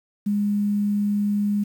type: tone with quantisation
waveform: sine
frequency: 205.2 Hz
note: G#3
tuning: 21 cents flat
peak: -19 dBFS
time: 0.26-1.64 s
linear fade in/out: 10 ms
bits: 8
effects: none